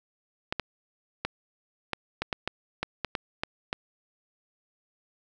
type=clicks; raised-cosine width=0.3 ms; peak=-12 dBFS; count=12; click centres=0.525 / 0.597 / 1.25 / 1.933 / 2.22 / 2.328 / 2.476 / 2.83 / 3.047 / 3.152 / 3.435 / 3.729 s; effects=none